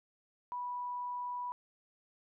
sine tone, 982 Hz, B5, 10 cents flat, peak -36 dBFS, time 0.52-1.52 s, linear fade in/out 0 ms, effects none

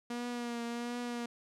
sawtooth tone with vibrato, 238.6 Hz, A#3, 41 cents sharp, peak -32 dBFS, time 0.1-1.26 s, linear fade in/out 5 ms, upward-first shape triangle, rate 1.4 Hz, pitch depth 34 cents each way, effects low-pass 9000 Hz 12 dB/octave

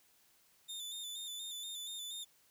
sawtooth tone with vibrato, 3571 Hz, A7, 25 cents sharp, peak -39 dBFS, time 0.68-2.25 s, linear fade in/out 20 ms, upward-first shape square, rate 4.2 Hz, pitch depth 38 cents each way, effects white hiss -69 dBFS RMS until 2.5 s

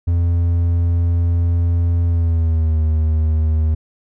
triangle tone with pitch glide, 85.6 to 78.5 Hz, F2 to D#2, -34 to +16 cents, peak -11 dBFS, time 0.07-3.75 s, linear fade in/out 10 ms, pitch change -150 cents, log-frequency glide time 2.05-2.8 s, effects none

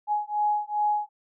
sine beating tone pair, 836 / 838.5 Hz, G#5 / G#5, +11 / +16 cents, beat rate 2.5 Hz, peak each -26 dBFS, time 0.07-1.09 s, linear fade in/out 50 ms, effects none

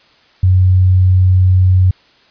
sine tone, 92.5 Hz, F#2, in tune, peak -6 dBFS, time 0.43-1.91 s, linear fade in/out 5 ms, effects white hiss -49 dBFS RMS until 2.3 s + resampled to 11025 Hz

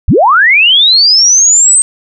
sine linear sweep, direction up, 32.18 to 8372 Hz, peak -3 dBFS, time 0.08-1.82 s, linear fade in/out 0 ms, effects none

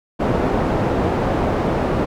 white low-pass noise, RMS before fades -19 dBFS, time 0.19-2.06 s, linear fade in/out 20 ms, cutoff 580 Hz, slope 12 dB/octave, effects none

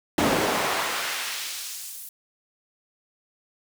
brown noise with high-pass filter sweep, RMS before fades -27 dBFS, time 0.18-2.09 s, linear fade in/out 2 ms, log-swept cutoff 260 to 12000 Hz, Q 0.75, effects none

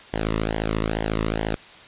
sawtooth tone with flanger, 54.2 Hz, A1, 25 cents flat, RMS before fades -25 dBFS, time 0.13-1.56 s, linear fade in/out 10 ms, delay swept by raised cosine 0.79 to 1.3 ms, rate 2.3 Hz, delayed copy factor -0.85, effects white hiss -45 dBFS RMS until 1.87 s + resampled to 8000 Hz

